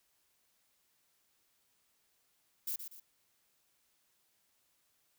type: noise with echo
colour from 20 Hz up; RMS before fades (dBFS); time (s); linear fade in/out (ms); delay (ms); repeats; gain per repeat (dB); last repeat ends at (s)
violet; -37; 2.67-2.76; 5; 120; 2; -8; 3
effects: white hiss -75 dBFS RMS until 5.18 s